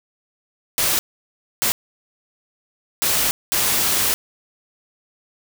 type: noise bursts at uneven times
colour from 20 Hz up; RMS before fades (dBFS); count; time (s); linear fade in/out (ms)
white; -19; 4; 0.78-0.99 / 1.62-1.72 / 3.02-3.31 / 3.52-4.14; 0
effects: none